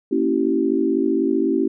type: chord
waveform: sine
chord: A# diminished seventh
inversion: none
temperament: equal with one note detuned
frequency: 233.1 / 277.2 / 329.6 / 385.3 Hz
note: A#3 / C#4 / E4 / G4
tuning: 0 / 0 / 0 / -30 cents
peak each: -25 / -21 / -21 / -22 dBFS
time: 0.11-1.68 s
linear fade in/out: 10 ms
effects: none